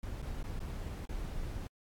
brown noise with dropouts, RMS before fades -39 dBFS, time 0.03-1.67 s, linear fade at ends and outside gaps 2 ms, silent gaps 0.219-0.225 / 0.429-0.439 / 0.593-0.602 / 1.056-1.091 s, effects AAC 64 kbps

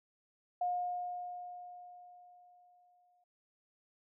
sine tone with exponential decay, 715 Hz, F5, 41 cents sharp, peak -30 dBFS, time 0.61-3.24 s, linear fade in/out 5 ms, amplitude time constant 570 ms, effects none

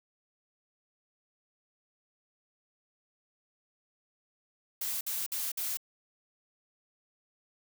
blue noise bursts, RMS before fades -34 dBFS, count 4, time 4.81-5.772 s, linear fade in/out 5 ms, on 200 ms, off 54 ms, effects none

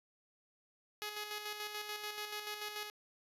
5% pulse tone with tremolo, 420 Hz, G#4, 19 cents sharp, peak -28 dBFS, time 1.02-2.9 s, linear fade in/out 0 ms, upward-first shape square, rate 6.9 Hz, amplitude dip 45%, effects resampled to 32000 Hz

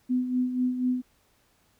sine tone with tremolo, 251.6 Hz, B3, 32 cents sharp, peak -21 dBFS, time 0.09-1.02 s, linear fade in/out 20 ms, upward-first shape sine, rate 4.1 Hz, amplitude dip 60%, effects pink hiss -66 dBFS RMS until 1.79 s

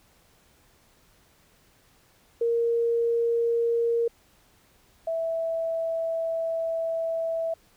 sine tone pair in turn, 466.2 / 657 Hz, A#4 / E5, 0 / -6 cents, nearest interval tritone, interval 594 cents, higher second, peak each -21 / -25 dBFS, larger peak first, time 2.41-4.08 / 5.07-7.54 s, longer second, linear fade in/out 5 ms, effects pink hiss -61 dBFS RMS until 7.76 s

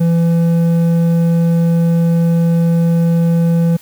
sine tone with hard clipping, 167.9 Hz, E3, 32 cents sharp, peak -11 dBFS, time 0-3.77 s, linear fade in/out 10 ms, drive 6 dB, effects white hiss -43 dBFS RMS until 3.81 s

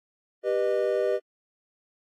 triangle chord, G augmented, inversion none, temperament just, 392 / 490 / 612.5 Hz, G4 / B4 / D#5, 0 / -14 / -27 cents, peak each -25 dBFS, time 0.43-1.2 s, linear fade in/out 50 ms, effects AAC 48 kbps

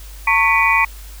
sine tone cluster, 907 / 1104 / 1976 / 2280 / 2442 Hz, A#5 / C#6 / B6 / C#7 / D#7, -48 / -7 / 0 / +48 / -33 cents, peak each -18 dBFS, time 0.27-0.85 s, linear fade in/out 5 ms, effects added 50 Hz sine -33 dBFS peak until 1.2 s + white hiss -42 dBFS RMS until 1.2 s

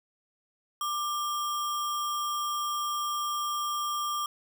sine tone with sample-and-hold, 1185 Hz, D6, 15 cents sharp, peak -28 dBFS, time 0.81-4.26 s, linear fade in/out 2 ms, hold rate 4410 Hz, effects none

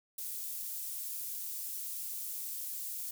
pink high-pass noise, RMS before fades -40 dBFS, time 0.18-3.11 s, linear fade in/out 5 ms, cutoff 12000 Hz, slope 12 dB/octave, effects none

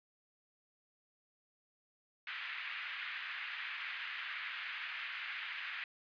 pink band-pass noise, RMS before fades -43 dBFS, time 2.27-5.84 s, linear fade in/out 2 ms, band 1600 to 2800 Hz, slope 24 dB/octave, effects resampled to 11025 Hz

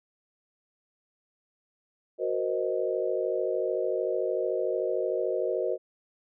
sine chord, C half-diminished seventh, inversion second, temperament equal with one note detuned, 370 / 466.2 / 519.6 / 622.3 Hz, Gb4 / Bb4 / C5 / Eb5, 0 / 0 / -12 / 0 cents, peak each -31 / -31 / -31 / -32 dBFS, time 2.18-5.78 s, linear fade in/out 50 ms, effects none

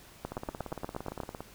two click trains, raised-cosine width 1 ms, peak -24 / -20 dBFS, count 20 / 9, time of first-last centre 0.32-1.406 / 0.25-1.202 s, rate 17.5 / 8.4 Hz, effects pink hiss -54 dBFS RMS until 1.54 s

